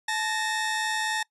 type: tone pair together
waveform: sawtooth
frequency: 869.3 / 1842 Hz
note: A5 / A#6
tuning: -21 / -21 cents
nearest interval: octave + minor second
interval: 1300 cents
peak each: -25 dBFS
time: 0.08-1.23 s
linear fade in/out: 5 ms
effects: noise-tail reverb RT60 0.1 s tail -23 dB re dry + resampled to 24000 Hz